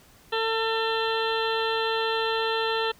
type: harmonic tone with a mistuned harmonic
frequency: 448.8 Hz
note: A4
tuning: 34 cents sharp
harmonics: 1 / 2 / 3 / 4 / 6 / 7 / 8 / 9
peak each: -27 / -30 / -32 / -33 / -35 / -35 / -36 / -37 dBFS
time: 0.32-2.92 s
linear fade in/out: 10 ms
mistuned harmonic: 8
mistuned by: -51 cents
effects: pink hiss -55 dBFS RMS until 2.99 s